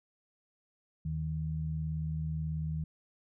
sine tone pair together, 78.35 / 156.7 Hz, D#2 / D#3, +13 / +13 cents, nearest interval octave, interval 1200 cents, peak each -37 / -33 dBFS, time 1.05-2.84 s, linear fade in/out 5 ms, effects none

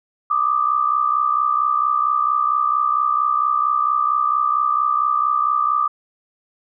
sine tone pair together, 1180.1 / 1244.5 Hz, D6 / D#6, +8 / 0 cents, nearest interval minor second, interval 92 cents, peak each -17 / -20 dBFS, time 0.3-5.88 s, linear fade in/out 10 ms, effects none

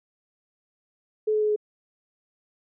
sine tone with pitch steps, 430 / 427.3 / 424.6 / 421.9 Hz, A4 / G#4 / G#4 / G#4, -40 / +49 / +38 / +27 cents, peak -20 dBFS, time 1.27-1.562 s, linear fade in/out 10 ms, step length 73 ms, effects none

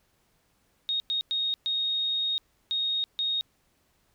sine tone bursts at uneven times, 3729 Hz, A#7, in tune, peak -25 dBFS, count 6, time 0.89-1 / 1.1-1.21 / 1.31-1.54 / 1.66-2.38 / 2.71-3.04 / 3.19-3.41 s, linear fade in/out 0 ms, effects pink hiss -69 dBFS RMS until 4.14 s

